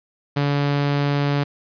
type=tone; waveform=sawtooth; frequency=143.1 Hz; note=D3; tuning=45 cents flat; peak=-14 dBFS; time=0.36-1.44 s; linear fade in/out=10 ms; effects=resampled to 11025 Hz + 8-bit